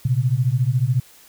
sine beating tone pair, 119.2 / 133.2 Hz, A#2 / C3, +39 / +31 cents, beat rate 14 Hz, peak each -19 dBFS, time 0.05-1 s, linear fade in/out 5 ms, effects white hiss -49 dBFS RMS until 1.28 s

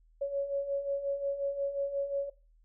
sine beating tone pair, 554.4 / 560 Hz, C#5 / C#5, 0 / +18 cents, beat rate 5.6 Hz, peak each -37 / -31 dBFS, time 0.21-2.3 s, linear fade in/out 10 ms, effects noise-tail reverb RT60 0.3 s tail -18 dB re dry + added 40 Hz sine -60 dBFS peak until 2.64 s

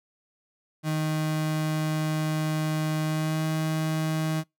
35% pulse tone with pitch glide, 155.56 to 157.73 Hz, D#3 to D#3, 0 to +24 cents, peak -23 dBFS, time 0.83-4.44 s, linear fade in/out 50 ms, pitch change +24 cents, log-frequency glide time 3.04-3.44 s, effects noise-tail reverb RT60 0.2 s tail -26 dB re dry

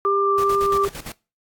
sine tone, 398.1 Hz, G4, 27 cents sharp, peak -20 dBFS, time 0.05-0.88 s, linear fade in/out 5 ms
sine tone with vibrato, 1183 Hz, D6, 12 cents sharp, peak -18 dBFS, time 0.05-0.85 s, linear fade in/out 0 ms, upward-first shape sine, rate 2.3 Hz, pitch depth 14 cents each way
pink noise with tremolo, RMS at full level -33 dBFS, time 0.38-1.12 s, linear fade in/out 2 ms, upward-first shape square, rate 8.8 Hz, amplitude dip 80%
effects noise-tail reverb RT60 0.3 s tail -23 dB re dry + AAC 64 kbps

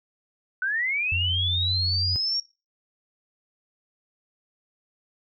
sine linear sweep, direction up, 1480 to 5588 Hz, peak -23 dBFS, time 0.62-2.4 s, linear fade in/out 2 ms
sine tone with pitch glide, 88.9 to 90.66 Hz, F2 to F#2, +31 to -35 cents, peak -26 dBFS, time 1.12-2.16 s, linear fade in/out 0 ms, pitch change +34 cents, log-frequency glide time 1.22-1.55 s
effects noise-tail reverb RT60 0.3 s tail -22 dB re dry

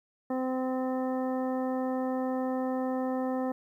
harmonic tone, 258.1 Hz, C4, 23 cents flat, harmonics 1 / 2 / 3 / 4 / 5 / 7, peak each -30 / -33 / -37 / -43 / -46 / -49 dBFS, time 0.3-3.52 s, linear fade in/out 5 ms, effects 11-bit

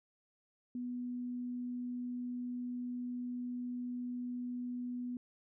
sine tone, 246.1 Hz, B3, 6 cents flat, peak -37 dBFS, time 0.75-5.17 s, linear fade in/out 2 ms, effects none

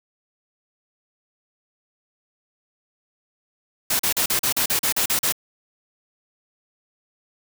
white noise bursts, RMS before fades -21 dBFS, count 11, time 3.9-5.324 s, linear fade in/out 5 ms, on 94 ms, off 39 ms, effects none

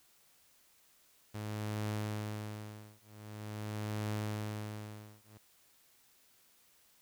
sawtooth tone with tremolo, 106.1 Hz, G#2, 38 cents sharp, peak -30 dBFS, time 1.34-5.38 s, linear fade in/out 10 ms, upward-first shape triangle, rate 0.45 Hz, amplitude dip 100%, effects white hiss -67 dBFS RMS until 7.01 s

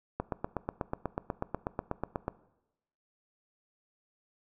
click train, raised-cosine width 1 ms, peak -17 dBFS, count 18, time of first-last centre 0.2-2.281 s, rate 8.17 Hz, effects noise-tail reverb RT60 0.9 s tail -19 dB re dry

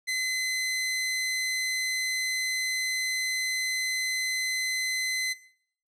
sawtooth tone, 2040 Hz, C7, 44 cents flat, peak -23 dBFS, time 0.07-5.34 s, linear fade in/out 20 ms, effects noise-tail reverb RT60 0.6 s tail -18 dB re dry + low-pass 11000 Hz 12 dB/octave

